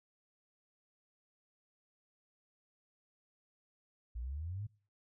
sine exponential sweep, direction up, 55 to 110.7 Hz, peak -38 dBFS, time 4.15-4.67 s, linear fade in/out 10 ms, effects noise-tail reverb RT60 0.4 s tail -23 dB re dry

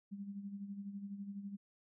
sine tone with tremolo, 200 Hz, G3, 35 cents sharp, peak -40 dBFS, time 0.11-1.57 s, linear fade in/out 20 ms, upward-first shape sine, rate 12 Hz, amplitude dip 60%, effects none

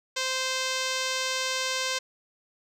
5% pulse tone with low-pass filter, 520 Hz, C5, 11 cents flat, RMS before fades -29 dBFS, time 0.16-1.99 s, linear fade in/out 10 ms, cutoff 8400 Hz, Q 0.9, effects none

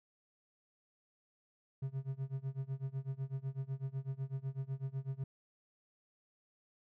triangle tone with tremolo, 134.4 Hz, C3, 47 cents sharp, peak -32 dBFS, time 1.82-5.24 s, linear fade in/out 5 ms, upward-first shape sine, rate 8 Hz, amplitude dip 95%, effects none

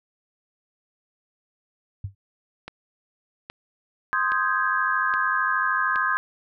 sine tone with exponential decay, 98 Hz, G2, in tune, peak -24 dBFS, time 2.04-2.15 s, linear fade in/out 5 ms, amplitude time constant 23 ms
click train, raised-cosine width 0.3 ms, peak -19 dBFS, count 5, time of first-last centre 2.68-5.959 s, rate 1.22 Hz
sine chord, Ab major seventh, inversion first, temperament equal, 1046.5 / 1244.5 / 1568 / 1661.2 Hz, C6 / Eb6 / G6 / Ab6, 0 / 0 / 0 / 0 cents, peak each -26 dBFS, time 4.13-6.17 s, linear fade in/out 0 ms
effects none

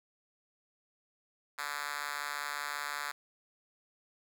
5% pulse tone with high-pass filter, 145.5 Hz, D3, 16 cents flat, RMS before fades -38 dBFS, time 1.58-3.12 s, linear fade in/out 10 ms, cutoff 1300 Hz, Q 1.2, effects none

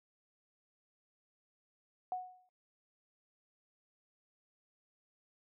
sine tone with exponential decay, 735 Hz, F#5, 12 cents flat, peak -32 dBFS, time 2.12-2.49 s, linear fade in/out 1 ms, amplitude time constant 79 ms, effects noise-tail reverb RT60 0.1 s tail -20 dB re dry

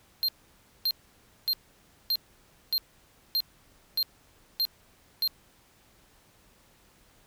square tone bursts, 4186 Hz, C8, in tune, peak -24 dBFS, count 9, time 0.23-5.276 s, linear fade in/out 0 ms, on 54 ms, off 570 ms, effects pink hiss -61 dBFS RMS until 7.26 s

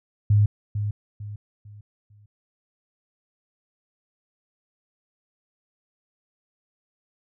sine tone with echo, 103.83 Hz, G#2, in tune, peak -14 dBFS, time 0.3-0.46 s, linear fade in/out 5 ms, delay 450 ms, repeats 4, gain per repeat -9 dB, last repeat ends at 2.26 s, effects none

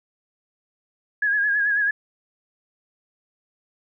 sine tone with vibrato, 1661.2 Hz, G#6, in tune, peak -18 dBFS, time 1.22-1.91 s, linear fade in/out 5 ms, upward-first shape sine, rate 9.2 Hz, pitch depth 53 cents each way, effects none

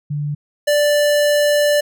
sine / square tone pair in turn, 146.83 / 587.3 Hz, D3 / D5, 0 / 0 cents, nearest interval 2 octaves, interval 2400 cents, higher second, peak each -19 / -13 dBFS, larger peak second, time 0.1-0.35 / 0.67-1.81 s, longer second, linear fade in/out 10 ms, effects none

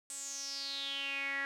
sawtooth tone with band-pass filter sweep, 276.9 Hz, C#4, 2 cents flat, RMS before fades -39 dBFS, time 0.1-1.45 s, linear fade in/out 0 ms, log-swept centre 8300 to 1800 Hz, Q 7.3, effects none

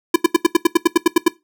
square tone bursts, 337 Hz, E4, 38 cents sharp, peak -8 dBFS, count 12, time 0.14-1.282 s, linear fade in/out 5 ms, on 20 ms, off 82 ms, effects noise-tail reverb RT60 0.2 s tail -19 dB re dry

